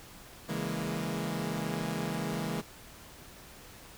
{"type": "chord", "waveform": "sawtooth", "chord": "A# half-diminished seventh", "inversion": "first", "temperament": "equal with one note detuned", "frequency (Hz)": [138.59, 164.81, 206.1, 233.1], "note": ["C#3", "E3", "G#3", "A#3"], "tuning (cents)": [0, 0, -13, 0], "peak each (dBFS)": [-36, -32, -33, -35], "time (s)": [0.48, 2.62], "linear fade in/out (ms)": 20, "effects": ["pink hiss -51 dBFS RMS until 3.97 s"]}